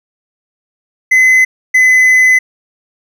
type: tone pair in turn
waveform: triangle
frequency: 2035 / 2022 Hz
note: C7 / B6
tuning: -49 / +40 cents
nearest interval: unison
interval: 11 cents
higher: first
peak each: -3 dBFS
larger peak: neither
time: 1.11-1.45 / 1.74-2.39 s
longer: second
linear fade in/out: 10 ms
effects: none